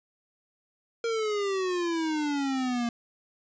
square exponential sweep, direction down, 466.2 to 233.2 Hz, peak -27 dBFS, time 1.04-2.89 s, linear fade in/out 2 ms, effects resampled to 16000 Hz + 10-bit

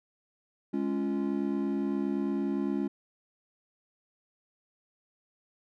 triangle chord, Db major, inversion second, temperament equal with one note detuned, 207.7 / 277.2 / 345.2 Hz, Ab3 / Db4 / F4, 0 / 0 / -20 cents, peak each -30 / -29 / -32 dBFS, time 0.73-2.88 s, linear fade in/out 10 ms, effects none

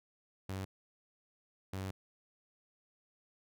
sawtooth tone bursts at uneven times, 95.5 Hz, G2, 45 cents flat, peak -34 dBFS, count 2, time 0.49-0.65 / 1.73-1.91 s, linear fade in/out 5 ms, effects none

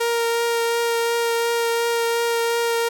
sawtooth tone with vibrato, 466.2 Hz, A#4, in tune, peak -15 dBFS, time 0-2.89 s, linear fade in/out 10 ms, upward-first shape triangle, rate 2.8 Hz, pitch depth 12 cents each way, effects none

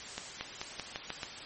accelerating click train, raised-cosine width 0.2 ms, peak -18 dBFS, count 7, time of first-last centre 0.18-1.232 s, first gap 230 ms, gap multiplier 0.89, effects white hiss -44 dBFS RMS until 1.45 s + MP3 32 kbps

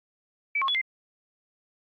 sine tone with pitch steps, 2301 / 1081 / 3398 / 2091 Hz, D7 / C#6 / G#7 / C7, -36 / -44 / +39 / -2 cents, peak -23 dBFS, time 0.55-0.814 s, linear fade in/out 5 ms, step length 66 ms, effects AAC 48 kbps

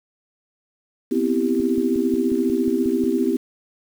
sine chord, C major seventh, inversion third, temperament equal, 246.9 / 261.6 / 329.6 / 392 Hz, B3 / C4 / E4 / G4, 0 / 0 / 0 / 0 cents, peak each -23 dBFS, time 1.11-3.37 s, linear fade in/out 10 ms
click train, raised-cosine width 3 ms, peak -22 dBFS, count 9, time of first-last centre 1.6-3.039 s, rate 5.56 Hz
effects 7-bit

